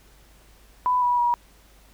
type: tone with pitch steps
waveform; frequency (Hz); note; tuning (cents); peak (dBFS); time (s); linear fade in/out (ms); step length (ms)
sine; 996 / 976 / 960; B5 / B5 / B5; +14 / -21 / -49; -18; 0.86-1.34; 0; 160
effects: added 50 Hz sine -53 dBFS peak until 1.93 s + pink hiss -56 dBFS RMS until 1.93 s